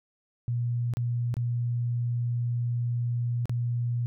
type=tone with dropouts; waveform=sine; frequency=120 Hz; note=B2; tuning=49 cents flat; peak=-25 dBFS; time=0.48-4.06 s; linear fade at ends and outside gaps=0 ms; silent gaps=0.937-0.97 / 1.341-1.368 / 3.456-3.495 s; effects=none